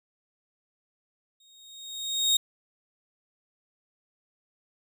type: tone with exponential growth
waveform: 30% pulse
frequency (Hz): 3729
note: A#7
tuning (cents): 0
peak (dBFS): -16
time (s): 1.4-2.37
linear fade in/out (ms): 5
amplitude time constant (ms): 210
effects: none